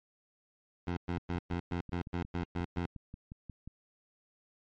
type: tone bursts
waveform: 15% pulse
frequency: 87.5 Hz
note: F2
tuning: 4 cents sharp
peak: -26 dBFS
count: 10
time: 0.87-2.86 s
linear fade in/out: 5 ms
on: 100 ms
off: 110 ms
type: click train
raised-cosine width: 5 ms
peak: -32 dBFS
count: 15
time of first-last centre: 1.18-3.676 s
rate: 5.61 Hz
effects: low-pass 3000 Hz 12 dB/octave + MP3 48 kbps